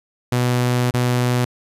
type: tone with dropouts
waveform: sawtooth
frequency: 123.47 Hz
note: B2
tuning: in tune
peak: -12 dBFS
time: 0.32-1.45 s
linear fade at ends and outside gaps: 5 ms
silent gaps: 0.909-0.939 s
effects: resampled to 32000 Hz + 9-bit